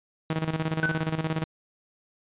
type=tone with tremolo; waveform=sawtooth; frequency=159.3 Hz; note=D#3; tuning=41 cents sharp; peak=-20 dBFS; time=0.3-1.44 s; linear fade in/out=2 ms; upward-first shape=square; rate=17 Hz; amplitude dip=70%
type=tone with exponential decay; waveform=sine; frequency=1503 Hz; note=F#6; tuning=27 cents sharp; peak=-20 dBFS; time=0.83-1.15 s; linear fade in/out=2 ms; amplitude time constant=68 ms
effects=resampled to 8000 Hz